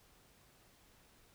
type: silence
effects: pink hiss -66 dBFS RMS until 1.34 s